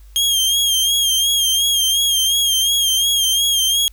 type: tone with vibrato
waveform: sawtooth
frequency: 3225 Hz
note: G7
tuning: 48 cents sharp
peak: -11 dBFS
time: 0.16-3.88 s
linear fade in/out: 0 ms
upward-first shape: sine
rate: 2.8 Hz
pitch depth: 52 cents each way
effects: added 50 Hz sine -39 dBFS peak until 3.92 s + white hiss -56 dBFS RMS until 3.92 s